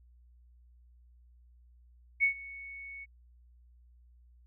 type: tone with ADSR envelope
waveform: sine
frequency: 2217 Hz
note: C#7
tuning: in tune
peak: -21 dBFS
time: 2.2-3.06 s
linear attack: 34 ms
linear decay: 100 ms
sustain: -21 dB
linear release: 29 ms
effects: added 60 Hz sine -57 dBFS peak until 4.46 s